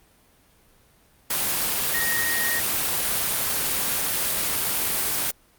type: tone in noise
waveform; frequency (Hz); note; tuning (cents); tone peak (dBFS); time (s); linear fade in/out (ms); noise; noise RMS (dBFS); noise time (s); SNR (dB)
sine; 1869; A#6; +4; -25; 1.94-2.6; 5; white; -24; 1.3-5.31; -4
effects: pink hiss -58 dBFS RMS until 5.58 s + Opus 32 kbps